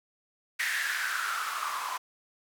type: noise with band-pass filter sweep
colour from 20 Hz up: blue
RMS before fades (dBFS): -32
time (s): 0.59-1.98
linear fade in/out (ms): 10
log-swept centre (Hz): 1900 to 1000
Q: 6.8
effects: none